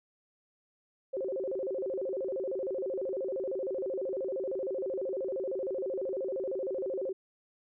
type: tone with vibrato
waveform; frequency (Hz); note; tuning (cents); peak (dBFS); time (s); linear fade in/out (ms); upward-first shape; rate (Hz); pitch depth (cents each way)
sine; 450; A4; +39; -31; 1.13-7.13; 10; square; 13; 290
effects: none